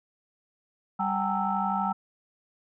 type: tone cluster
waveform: sine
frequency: 195.7 / 761 / 813 / 912 / 1318 Hz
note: G3 / F#5 / G#5 / A#5 / E6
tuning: -3 / +48 / -37 / -38 / -1 cents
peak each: -31 dBFS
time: 0.99-1.93 s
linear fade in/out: 10 ms
effects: tanh soft clip ceiling -13 dBFS